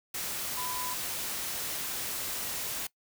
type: tone in noise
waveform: sine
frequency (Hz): 999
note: B5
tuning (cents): +20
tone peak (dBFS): -37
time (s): 0.57-0.94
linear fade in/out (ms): 5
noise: white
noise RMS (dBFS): -35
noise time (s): 0.14-2.87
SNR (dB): -5
effects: noise-tail reverb RT60 0.1 s tail -21 dB re dry